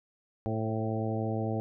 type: harmonic tone with a mistuned harmonic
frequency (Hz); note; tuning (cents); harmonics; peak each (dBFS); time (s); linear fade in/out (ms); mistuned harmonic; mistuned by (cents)
110.7; A2; +11; 1 / 2 / 3 / 4 / 5 / 6 / 7; -32 / -35 / -37 / -38 / -39 / -40 / -40; 0.46-1.6; 0; 5; -21
effects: none